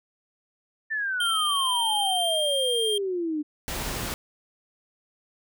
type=exponential sweep; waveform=sine; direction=down; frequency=1797 to 293.7 Hz; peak=-25 dBFS; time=0.9-3.43 s; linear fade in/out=20 ms
type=tone with pitch glide; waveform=square; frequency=3155 to 3194 Hz; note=G7 to G7; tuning=+10 to +32 cents; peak=-25 dBFS; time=1.2-2.98 s; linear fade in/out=5 ms; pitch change=+22 cents; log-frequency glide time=2.17-2.37 s
type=noise; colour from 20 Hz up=pink; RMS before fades=-31 dBFS; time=3.68-4.14 s; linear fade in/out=0 ms
effects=none